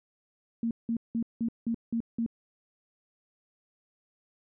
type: tone bursts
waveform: sine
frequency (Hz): 230.6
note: A#3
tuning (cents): -19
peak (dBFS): -26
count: 7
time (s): 0.63-2.263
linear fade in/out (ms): 2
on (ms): 79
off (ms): 180
effects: none